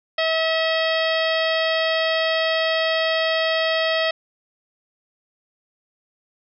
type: harmonic tone with a mistuned harmonic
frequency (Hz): 645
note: E5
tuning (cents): -38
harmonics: 1 / 2 / 3 / 4 / 5 / 6 / 7 / 8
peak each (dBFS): -21 / -29 / -25 / -29 / -27 / -33 / -34 / -34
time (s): 0.18-4.11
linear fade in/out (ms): 5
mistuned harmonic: 6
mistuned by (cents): -36
effects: none